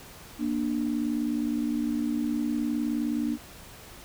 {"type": "tone pair together", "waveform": "sine", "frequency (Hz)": [236.9, 296.4], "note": ["A#3", "D4"], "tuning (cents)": [28, 16], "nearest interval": "major third", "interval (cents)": 388, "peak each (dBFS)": -28, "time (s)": [0.38, 3.38], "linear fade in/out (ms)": 50, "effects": ["pink hiss -47 dBFS RMS until 4.04 s"]}